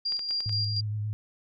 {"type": "tone with tremolo", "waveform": "sine", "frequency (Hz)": 4775, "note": "D8", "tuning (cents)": 28, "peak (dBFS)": -26, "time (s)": [0.05, 0.81], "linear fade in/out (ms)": 10, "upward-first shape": "square", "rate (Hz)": 4.2, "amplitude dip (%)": 45}
{"type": "clicks", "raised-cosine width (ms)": 0.2, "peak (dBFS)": -26, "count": 5, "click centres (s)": [0.122, 0.193, 0.309, 0.405, 0.494]}
{"type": "tone with vibrato", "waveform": "sine", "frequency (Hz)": 105.7, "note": "G#2", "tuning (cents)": 31, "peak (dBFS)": -28, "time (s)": [0.46, 1.13], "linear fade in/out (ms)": 0, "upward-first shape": "sine", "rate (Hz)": 8.6, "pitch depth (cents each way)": 27}
{"effects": []}